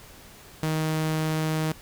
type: tone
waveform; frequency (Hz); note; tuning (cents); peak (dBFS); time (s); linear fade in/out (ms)
sawtooth; 157.1; D#3; +17; -20; 0.63-1.72; 0
effects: pink hiss -48 dBFS RMS until 1.81 s